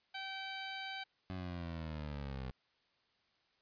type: tone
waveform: 10% pulse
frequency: 772 Hz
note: G5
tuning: 27 cents flat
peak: -33 dBFS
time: 0.14-1.04 s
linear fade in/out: 10 ms
type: linear sweep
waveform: 20% pulse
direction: down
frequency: 93.9 to 63 Hz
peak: -36 dBFS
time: 1.3-2.51 s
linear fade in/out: 0 ms
effects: white hiss -75 dBFS RMS until 3.61 s + resampled to 11025 Hz

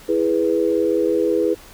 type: chord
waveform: sine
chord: E major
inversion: none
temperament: equal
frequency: 329.6 / 415.3 / 493.9 Hz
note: E4 / G#4 / B4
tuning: 0 / 0 / 0 cents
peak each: -20 dBFS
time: 0.08-1.55 s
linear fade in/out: 20 ms
effects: pink hiss -44 dBFS RMS until 1.73 s

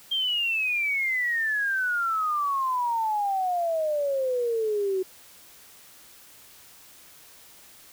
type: exponential sweep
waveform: sine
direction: down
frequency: 3208 to 370 Hz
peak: -23 dBFS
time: 0.11-5.03 s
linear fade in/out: 10 ms
effects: white hiss -51 dBFS RMS until 7.92 s

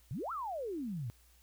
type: exponential two-way sweep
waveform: sine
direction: up then down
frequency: 107.7 to 1400 to 107.7 Hz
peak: -36 dBFS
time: 0.11-1.1 s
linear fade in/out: 0 ms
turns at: 0.32 s
effects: added 60 Hz sine -63 dBFS peak until 1.42 s + white hiss -67 dBFS RMS until 1.42 s

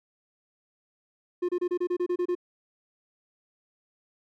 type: tone bursts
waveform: triangle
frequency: 355.6 Hz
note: F4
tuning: 31 cents sharp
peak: -22 dBFS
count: 10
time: 1.42-2.352 s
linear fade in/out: 10 ms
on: 68 ms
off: 28 ms
effects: none

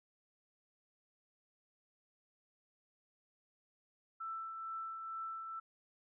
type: tone with tremolo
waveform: sine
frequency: 1328 Hz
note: E6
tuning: 12 cents sharp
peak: -39 dBFS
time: 4.2-5.6 s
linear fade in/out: 10 ms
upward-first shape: triangle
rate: 2.2 Hz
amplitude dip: 40%
effects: none

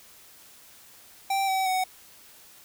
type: tone with pitch steps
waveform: square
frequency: 781 / 763.6 / 746.6 Hz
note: G5 / G5 / F#5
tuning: -7 / -46 / +15 cents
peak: -24 dBFS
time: 1.3-1.84 s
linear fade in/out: 5 ms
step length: 180 ms
effects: white hiss -52 dBFS RMS until 2.64 s

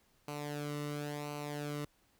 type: tone with flanger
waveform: sawtooth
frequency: 146.83 Hz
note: D3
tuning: in tune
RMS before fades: -40 dBFS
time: 0.28-1.85 s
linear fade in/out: 2 ms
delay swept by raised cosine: 0.57 to 1.24 ms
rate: 0.95 Hz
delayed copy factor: -0.7
effects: pink hiss -71 dBFS RMS until 2.19 s

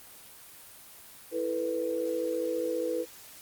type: chord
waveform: sine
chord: E suspended fourth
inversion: none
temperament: just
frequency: 329.6 / 439.5 / 494.4 Hz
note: E4 / A4 / B4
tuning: 0 / -2 / +2 cents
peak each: -34 / -35 / -30 dBFS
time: 1.31-3.06 s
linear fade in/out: 50 ms
effects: white hiss -50 dBFS RMS until 3.41 s + Opus 24 kbps

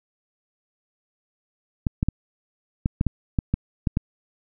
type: clicks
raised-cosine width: 5 ms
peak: -8 dBFS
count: 10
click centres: 1.868 / 2.029 / 2.086 / 2.859 / 3.011 / 3.067 / 3.388 / 3.54 / 3.872 / 3.971 s
effects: none

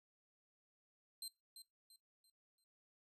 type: tone with echo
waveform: 25% pulse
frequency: 4138 Hz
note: C8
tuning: 20 cents flat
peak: -40 dBFS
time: 1.22-1.28 s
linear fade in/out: 2 ms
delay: 340 ms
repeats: 4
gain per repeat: -9 dB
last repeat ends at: 2.64 s
effects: noise-tail reverb RT60 0.2 s tail -19 dB re dry

